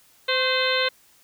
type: harmonic tone with a mistuned harmonic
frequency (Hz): 515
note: C5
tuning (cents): -28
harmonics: 1 / 2 / 3 / 4 / 5 / 6 / 7 / 8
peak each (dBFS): -25 / -30 / -27 / -28 / -30 / -30 / -28 / -29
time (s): 0.28-0.89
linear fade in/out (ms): 10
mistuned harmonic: 2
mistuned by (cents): +59
effects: white hiss -57 dBFS RMS until 1.23 s